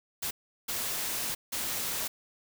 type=noise bursts at uneven times; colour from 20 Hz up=white; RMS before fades=-33 dBFS; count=3; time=0.22-0.31 / 0.68-1.35 / 1.52-2.08 s; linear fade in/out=10 ms; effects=none